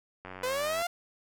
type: click train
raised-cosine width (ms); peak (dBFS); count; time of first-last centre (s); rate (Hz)
0.5; -27; 54; 0.25-0.821; 92.9
type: linear sweep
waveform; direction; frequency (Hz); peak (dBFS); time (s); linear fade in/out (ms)
sawtooth; up; 494 to 707; -25; 0.43-0.87; 5
effects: none